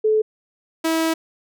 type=tone pair in turn; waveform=sine / sawtooth; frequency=432.8 / 324.2 Hz; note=A4 / E4; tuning=-29 / -29 cents; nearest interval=perfect fourth; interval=500 cents; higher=first; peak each=-14 dBFS; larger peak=neither; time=0.04-0.22 / 0.84-1.14 s; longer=second; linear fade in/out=10 ms; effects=none